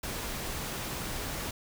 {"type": "noise", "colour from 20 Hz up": "pink", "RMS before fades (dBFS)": -36, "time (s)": [0.03, 1.51], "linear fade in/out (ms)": 5, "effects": []}